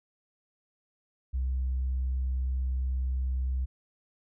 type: tone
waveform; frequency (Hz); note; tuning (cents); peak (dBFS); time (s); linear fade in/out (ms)
sine; 64.5; C2; -24; -25; 1.33-3.66; 20
effects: tanh soft clip ceiling -24 dBFS